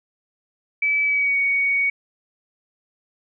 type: tone with pitch glide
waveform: sine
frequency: 2300 to 2238 Hz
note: D7 to C#7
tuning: -37 to +16 cents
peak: -17 dBFS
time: 0.82-1.9 s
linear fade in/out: 5 ms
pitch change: -47 cents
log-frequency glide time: 1.03-1.38 s
effects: none